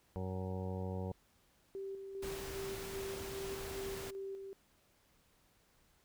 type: harmonic tone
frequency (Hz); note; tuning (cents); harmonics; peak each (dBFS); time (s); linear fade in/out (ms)
93.4; F#2; +17; 1 / 2 / 3 / 4 / 5 / 6 / 8 / 9 / 10; -40 / -43 / -54 / -49 / -46 / -49 / -53 / -55 / -56; 0.16-1.12; 0
type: tone with tremolo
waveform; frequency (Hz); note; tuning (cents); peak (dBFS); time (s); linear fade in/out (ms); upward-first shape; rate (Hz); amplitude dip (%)
sine; 389.9; G4; -9; -40; 1.75-4.53; 0; square; 2.5; 40
type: noise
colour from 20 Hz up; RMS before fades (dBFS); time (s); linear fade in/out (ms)
pink; -46; 2.22-4.11; 10
effects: pink hiss -71 dBFS RMS until 6.04 s